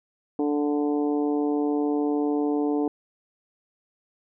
harmonic tone, 146.83 Hz, D3, in tune, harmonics 2 / 3 / 4 / 5 / 6 / 7, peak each -23 / -27 / -40 / -34 / -39 / -46 dBFS, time 0.39-2.88 s, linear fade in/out 2 ms, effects none

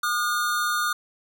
square tone pair together, 1213 / 1436.7 Hz, D#6 / F6, -44 / +49 cents, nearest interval minor third, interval 293 cents, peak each -26 dBFS, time 0.03-0.93 s, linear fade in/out 5 ms, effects none

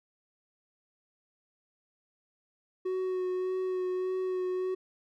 triangle tone with vibrato, 370 Hz, F#4, in tune, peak -27 dBFS, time 2.85-4.75 s, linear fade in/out 10 ms, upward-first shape sine, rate 1.7 Hz, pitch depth 16 cents each way, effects none

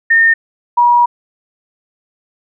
sine tone pair in turn, 1824 / 960.7 Hz, A#6 / B5, -38 / -48 cents, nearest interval major seventh, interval 1110 cents, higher first, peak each -6 dBFS, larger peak neither, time 0.1-0.34 / 0.77-1.06 s, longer second, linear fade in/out 10 ms, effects none

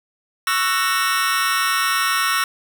sawtooth chord, F# dominant seventh, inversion second, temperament just, 1110 / 1332 / 1480 / 1850 Hz, C#6 / E6 / F#6 / A#6, +2 / +18 / 0 / -14 cents, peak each -19 / -18 / -21 / -20 dBFS, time 0.47-2.44 s, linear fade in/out 2 ms, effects none

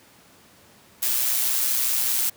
blue noise with amplitude modulation, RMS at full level -21 dBFS, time 1.02-2.3 s, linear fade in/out 10 ms, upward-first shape sine, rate 125 Hz, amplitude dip 40%, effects pink hiss -53 dBFS RMS until 2.36 s + high-pass 100 Hz 12 dB/octave

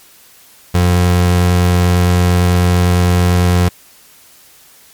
30% pulse tone, 88.9 Hz, F2, 31 cents sharp, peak -6 dBFS, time 0.74-3.69 s, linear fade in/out 10 ms, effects white hiss -44 dBFS RMS until 4.93 s + MP3 96 kbps

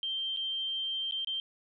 sine tone with dropouts, 3147 Hz, G7, 6 cents sharp, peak -31 dBFS, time 0.03-1.4 s, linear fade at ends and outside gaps 1 ms, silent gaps 0.364-0.371 / 1.111-1.122 / 1.247-1.272 s, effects none

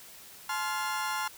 35% pulse chord, F major, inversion first, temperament equal with one note detuned, 858.4 / 1046.5 / 1396.9 Hz, A5 / C6 / F6, -43 / 0 / 0 cents, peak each -33 dBFS, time 0.49-1.28 s, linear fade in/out 5 ms, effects white hiss -50 dBFS RMS until 1.37 s

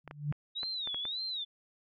sine tone with exponential growth, 146.9 Hz, D3, 1 cent sharp, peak -26 dBFS, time 0.04-0.32 s, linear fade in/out 5 ms, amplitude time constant 60 ms
clicks, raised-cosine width 0.5 ms, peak -28 dBFS, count 7, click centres 0.077 / 0.111 / 0.325 / 0.632 / 0.874 / 0.945 / 1.053 s
sine tone with vibrato, 3729 Hz, A#7, in tune, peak -34 dBFS, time 0.55-1.45 s, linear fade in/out 20 ms, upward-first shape sine, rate 1.8 Hz, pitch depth 190 cents each way
effects none

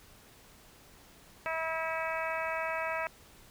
harmonic tone, 323.4 Hz, E4, 33 cents flat, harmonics 2 / 3 / 4 / 5 / 6 / 7 / 8, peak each -36 / -38 / -39 / -40 / -41 / -41 / -42 dBFS, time 1.46-3.07 s, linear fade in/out 0 ms, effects pink hiss -57 dBFS RMS until 3.5 s

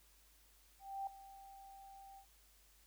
sine tone with ADSR envelope, 784 Hz, G5, in tune, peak -38 dBFS, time 0.79-2.26 s, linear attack 280 ms, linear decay 3 ms, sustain -16 dB, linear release 85 ms, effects added 50 Hz sine -69 dBFS peak until 2.86 s + white hiss -69 dBFS RMS until 2.86 s

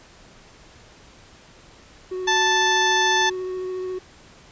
triangle tone with vibrato, 370 Hz, F#4, in tune, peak -24 dBFS, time 2.11-3.99 s, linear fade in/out 10 ms, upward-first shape triangle, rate 14 Hz, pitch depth 14 cents each way
harmonic tone, 880 Hz, A5, in tune, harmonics 1 / 2 / 3 / 4 / 5 / 6 / 7, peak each -21 / -21 / -32 / -24 / -34 / -34 / -28 dBFS, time 2.27-3.3 s, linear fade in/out 10 ms
effects pink hiss -49 dBFS RMS until 4.51 s + resampled to 16000 Hz

